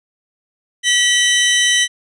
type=tone pair together; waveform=sawtooth; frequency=1940 / 3048 Hz; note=B6 / G7; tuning=-31 / -49 cents; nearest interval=minor sixth; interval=782 cents; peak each=-11 dBFS; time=0.83-1.88 s; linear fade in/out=50 ms; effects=resampled to 22050 Hz